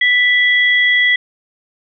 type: tone pair together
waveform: sine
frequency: 1975.5 / 3322 Hz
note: B6 / G#7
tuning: 0 / 0 cents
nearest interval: major sixth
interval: 900 cents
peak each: -10 / -18 dBFS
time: 0.01-1.16 s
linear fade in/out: 5 ms
effects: none